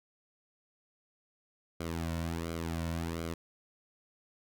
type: tone with flanger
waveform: sawtooth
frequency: 83 Hz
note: E2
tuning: 12 cents sharp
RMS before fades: -36 dBFS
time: 1.8-3.34 s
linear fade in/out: 5 ms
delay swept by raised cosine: 1.1 to 2.5 ms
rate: 1.4 Hz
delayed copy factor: -0.75
effects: none